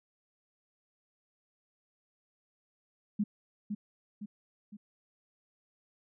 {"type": "tone with echo", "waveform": "sine", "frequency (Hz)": 207.7, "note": "G#3", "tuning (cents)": 0, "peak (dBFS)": -26, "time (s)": [3.19, 3.24], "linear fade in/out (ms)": 10, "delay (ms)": 510, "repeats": 3, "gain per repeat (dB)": -6, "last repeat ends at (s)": 4.77, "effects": []}